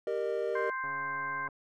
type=chord; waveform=triangle; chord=Eb major; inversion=first; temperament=equal with one note detuned; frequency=392 / 466.2 / 608 Hz; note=G4 / Bb4 / Eb5; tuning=0 / 0 / -40 cents; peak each=-33 / -31 / -33 dBFS; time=0.07-0.7 s; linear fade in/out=2 ms
type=harmonic tone; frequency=523.3 Hz; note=C5; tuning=in tune; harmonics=2 / 3 / 4; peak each=-35 / -36 / -43 dBFS; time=0.55-1.48 s; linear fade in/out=5 ms
type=click train; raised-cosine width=1 ms; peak=-35 dBFS; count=91; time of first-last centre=0.84-1.487 s; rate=139 Hz
effects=none

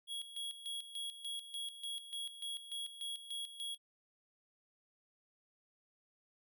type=tone with tremolo; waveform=square; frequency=3322 Hz; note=G#7; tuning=in tune; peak=-40 dBFS; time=0.07-3.78 s; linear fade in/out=50 ms; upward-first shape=square; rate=3.4 Hz; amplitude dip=70%; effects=none

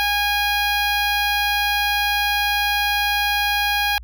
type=tone with notch filter; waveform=10% pulse; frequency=820 Hz; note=G#5; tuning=22 cents flat; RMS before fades=-20 dBFS; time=0-3.98 s; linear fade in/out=0 ms; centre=7600 Hz; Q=0.62; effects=added 58 Hz sine -35 dBFS peak until 4.03 s

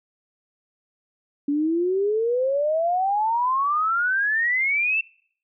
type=exponential sweep; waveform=sine; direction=up; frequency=281.9 to 2700 Hz; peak=-19 dBFS; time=1.48-5.01 s; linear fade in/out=5 ms; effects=noise-tail reverb RT60 0.6 s tail -25 dB re dry

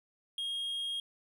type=tone; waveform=triangle; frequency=3254 Hz; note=G#7; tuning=36 cents flat; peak=-32 dBFS; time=0.38-1 s; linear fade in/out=2 ms; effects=none

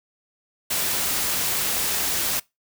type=noise; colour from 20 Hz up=white; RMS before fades=-24 dBFS; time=0.7-2.4 s; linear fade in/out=10 ms; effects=noise-tail reverb RT60 0.2 s tail -23 dB re dry

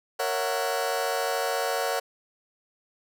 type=chord; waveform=sawtooth; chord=F# dominant seventh; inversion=first; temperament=just; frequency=462.5 / 555 / 666 / 740 Hz; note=A#4 / C#5 / E5 / F#5; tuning=-14 / +2 / +18 / 0 cents; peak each=-27 / -26 / -30 / -26 dBFS; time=0.19-2 s; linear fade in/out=10 ms; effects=none

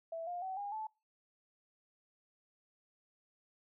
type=tone with pitch steps; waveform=sine; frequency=659.3 / 706.6 / 757.3 / 811.7 / 870 Hz; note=E5 / F5 / F#5 / G#5 / A5; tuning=0 / +20 / +40 / -40 / -20 cents; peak=-38 dBFS; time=0.12-0.87 s; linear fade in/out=5 ms; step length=150 ms; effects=noise-tail reverb RT60 0.3 s tail -25 dB re dry

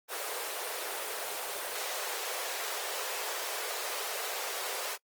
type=high-pass noise; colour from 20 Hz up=pink; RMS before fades=-36 dBFS; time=0.08-4.98 s; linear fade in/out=50 ms; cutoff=410 Hz; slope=48 dB/octave; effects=noise-tail reverb RT60 0.1 s tail -24 dB re dry + Opus 24 kbps

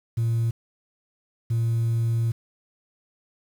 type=tone bursts at uneven times; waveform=sine; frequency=115.2 Hz; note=A#2; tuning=20 cents flat; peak=-18 dBFS; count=2; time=0.17-0.51 / 1.5-2.32 s; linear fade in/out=10 ms; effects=tanh soft clip ceiling -19 dBFS + 8-bit

